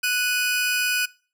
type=tone pair together; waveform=sawtooth; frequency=1480 / 2489 Hz; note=F#6 / D#7; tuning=0 / 0 cents; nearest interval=major sixth; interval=900 cents; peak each=-20 dBFS; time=0.03-1.06 s; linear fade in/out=10 ms; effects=noise-tail reverb RT60 0.4 s tail -23 dB re dry